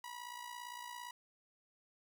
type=tone with amplitude modulation; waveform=sawtooth; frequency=971 Hz; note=B5; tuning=30 cents flat; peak=-39 dBFS; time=0.04-1.11 s; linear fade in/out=2 ms; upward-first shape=sine; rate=57.6 Hz; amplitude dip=65%; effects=none